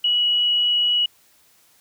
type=tone; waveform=sine; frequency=2924 Hz; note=F#7; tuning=21 cents flat; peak=-16 dBFS; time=0.04-1.06 s; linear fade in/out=5 ms; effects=white hiss -57 dBFS RMS until 1.8 s